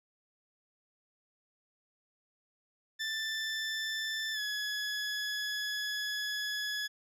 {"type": "tone with pitch glide", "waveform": "20% pulse", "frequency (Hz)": [1767, 1691.1], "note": ["A6", "G#6"], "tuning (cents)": [7, 31], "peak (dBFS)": -28, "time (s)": [2.99, 6.88], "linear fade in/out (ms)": 20, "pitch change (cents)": -76, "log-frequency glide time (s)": [4.33, 4.4], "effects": ["low-pass 10000 Hz 12 dB/octave"]}